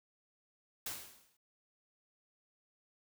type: noise with exponential decay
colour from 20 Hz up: white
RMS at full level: -38 dBFS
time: 0.86-1.37 s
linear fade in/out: 5 ms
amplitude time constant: 110 ms
effects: none